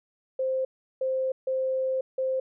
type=tone bursts at uneven times; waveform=sine; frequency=523.3 Hz; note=C5; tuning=in tune; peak=-24 dBFS; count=4; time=0.39-0.65 / 1.01-1.32 / 1.47-2.01 / 2.18-2.4 s; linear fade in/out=5 ms; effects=none